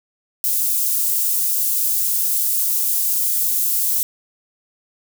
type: high-pass noise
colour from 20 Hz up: white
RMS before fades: -19 dBFS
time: 0.44-4.03 s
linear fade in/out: 0 ms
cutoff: 9700 Hz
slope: 12 dB/octave
effects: none